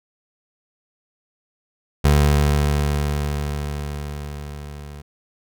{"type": "tone with level ramp", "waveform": "25% pulse", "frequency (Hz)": 73, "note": "D2", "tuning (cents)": -10, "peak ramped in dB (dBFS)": [-8, -31], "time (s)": [2.04, 5.02], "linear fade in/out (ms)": 10, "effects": []}